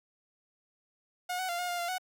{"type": "tone with pitch steps", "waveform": "sawtooth", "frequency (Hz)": [721, 746, 694, 715, 703, 692, 740], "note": ["F#5", "F#5", "F5", "F5", "F5", "F5", "F#5"], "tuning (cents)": [-45, 14, -11, 41, 11, -16, 0], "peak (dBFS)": -28, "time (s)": [1.29, 1.983], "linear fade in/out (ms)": 10, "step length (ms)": 99, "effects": []}